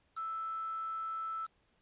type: tone with quantisation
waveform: sine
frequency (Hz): 1318.5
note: E6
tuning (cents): 0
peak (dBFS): -36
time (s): 0.16-1.47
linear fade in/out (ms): 20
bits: 8
effects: pink hiss -73 dBFS RMS until 1.81 s + resampled to 8000 Hz